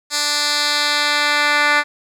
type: tone with band-pass filter sweep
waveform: 10% pulse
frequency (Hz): 293.7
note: D4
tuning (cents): 0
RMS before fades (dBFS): -17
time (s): 0.1-1.84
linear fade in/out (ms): 50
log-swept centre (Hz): 5800 to 2100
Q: 1.4
effects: none